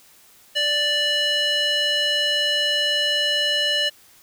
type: tone with band-pass filter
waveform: square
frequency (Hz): 587.3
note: D5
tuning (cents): 0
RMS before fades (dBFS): -21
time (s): 0.55-3.9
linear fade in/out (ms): 20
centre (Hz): 3100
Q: 2.5
effects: white hiss -52 dBFS RMS until 4.22 s